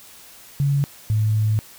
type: tone pair in turn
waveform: sine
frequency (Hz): 140.8 / 107.87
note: C#3 / A2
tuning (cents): +27 / -34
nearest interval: perfect fourth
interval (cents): 461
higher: first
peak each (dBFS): -16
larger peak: neither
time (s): 0.6-0.84 / 1.1-1.59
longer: second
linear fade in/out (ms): 0
effects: white hiss -45 dBFS RMS until 1.78 s